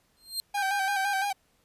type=tone with exponential growth; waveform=sawtooth; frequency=4186 Hz; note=C8; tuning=in tune; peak=-23 dBFS; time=0.17-0.4 s; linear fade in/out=0 ms; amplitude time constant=48 ms
type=tone with vibrato; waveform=45% pulse; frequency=790 Hz; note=G5; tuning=13 cents sharp; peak=-27 dBFS; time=0.54-1.33 s; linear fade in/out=10 ms; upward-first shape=square; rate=5.9 Hz; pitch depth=49 cents each way
type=tone; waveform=triangle; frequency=1565 Hz; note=G6; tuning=3 cents flat; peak=-28 dBFS; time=0.57-1.25 s; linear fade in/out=10 ms
effects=pink hiss -68 dBFS RMS until 1.64 s + resampled to 32000 Hz